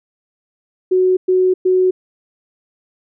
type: tone bursts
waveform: sine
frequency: 370 Hz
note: F#4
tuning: in tune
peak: -10 dBFS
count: 3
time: 0.91-1.91 s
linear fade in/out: 10 ms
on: 260 ms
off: 110 ms
effects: none